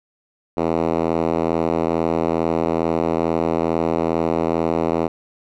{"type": "tone with band-pass filter", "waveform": "5% pulse", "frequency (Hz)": 82.3, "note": "E2", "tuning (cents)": -2, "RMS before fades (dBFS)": -20, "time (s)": [0.57, 5.08], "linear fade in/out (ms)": 5, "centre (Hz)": 370, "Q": 0.79, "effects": []}